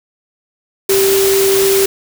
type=tone in noise; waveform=sine; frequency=390 Hz; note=G4; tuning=9 cents flat; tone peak=-10 dBFS; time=0.89-1.86 s; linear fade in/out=5 ms; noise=white; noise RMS=-17 dBFS; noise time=0.89-1.86 s; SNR=+4 dB; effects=none